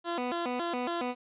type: tone with vibrato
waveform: 15% pulse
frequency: 291.1 Hz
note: D4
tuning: 15 cents flat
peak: -24 dBFS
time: 0.04-1.15 s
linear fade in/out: 50 ms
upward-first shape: square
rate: 3.6 Hz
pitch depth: 280 cents each way
effects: resampled to 8000 Hz + 11-bit